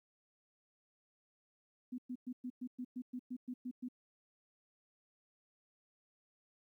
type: tone bursts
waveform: sine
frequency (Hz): 250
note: B3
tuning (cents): +21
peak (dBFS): -39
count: 12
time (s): 1.92-3.886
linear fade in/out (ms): 10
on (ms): 63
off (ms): 110
effects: 13-bit